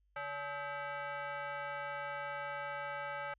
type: tone with frequency modulation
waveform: sine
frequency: 143.7 Hz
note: D3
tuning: 37 cents flat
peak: -38 dBFS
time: 0.16-3.34 s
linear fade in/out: 5 ms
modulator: 715 Hz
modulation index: 2.6
effects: added 50 Hz sine -70 dBFS peak until 3.38 s